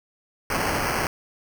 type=noise with sample-and-hold; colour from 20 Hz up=white; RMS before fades=-25 dBFS; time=0.5-1.07 s; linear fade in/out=2 ms; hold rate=3675 Hz; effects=none